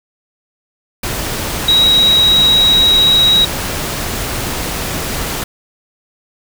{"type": "tone in noise", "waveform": "sine", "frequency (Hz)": 3831, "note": "A#7", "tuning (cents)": 47, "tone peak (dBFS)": -7, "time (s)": [1.68, 3.45], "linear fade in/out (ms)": 5, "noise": "pink", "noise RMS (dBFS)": -20, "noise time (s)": [1.03, 5.44], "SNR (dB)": 10, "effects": []}